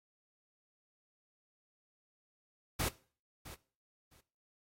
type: noise with echo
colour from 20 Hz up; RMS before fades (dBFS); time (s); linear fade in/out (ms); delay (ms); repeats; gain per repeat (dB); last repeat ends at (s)
pink; -34; 2.79-2.89; 10; 660; 2; -15; 4.21
effects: noise-tail reverb RT60 0.4 s tail -19 dB re dry + AAC 48 kbps